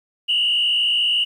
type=tone with frequency modulation; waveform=sine; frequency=2900 Hz; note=F#7; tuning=35 cents flat; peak=-15 dBFS; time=0.28-1.25 s; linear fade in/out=20 ms; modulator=57.3 Hz; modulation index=1.8; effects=tanh soft clip ceiling -11 dBFS + 9-bit